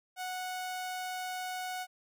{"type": "tone", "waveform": "sawtooth", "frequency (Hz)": 737, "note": "F#5", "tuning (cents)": -7, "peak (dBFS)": -32, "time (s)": [0.16, 1.87], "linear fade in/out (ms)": 50, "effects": []}